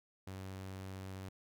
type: tone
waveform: sawtooth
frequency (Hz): 95.2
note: F#2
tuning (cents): +50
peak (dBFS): -40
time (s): 0.27-1.29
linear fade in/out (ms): 5
effects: none